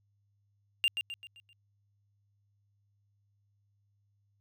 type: tone with echo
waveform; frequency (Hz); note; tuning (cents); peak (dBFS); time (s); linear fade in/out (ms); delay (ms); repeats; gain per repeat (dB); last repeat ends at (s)
triangle; 2794; F7; 0; -22; 0.84-0.88; 0; 130; 5; -7; 1.53
effects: added 101 Hz sine -70 dBFS peak until 4.4 s